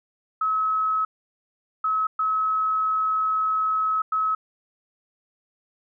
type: tone bursts at uneven times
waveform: sine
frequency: 1286 Hz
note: E6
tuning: 43 cents flat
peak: -20 dBFS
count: 4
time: 0.41-1.05 / 1.84-2.07 / 2.19-4.02 / 4.12-4.35 s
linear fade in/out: 5 ms
effects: none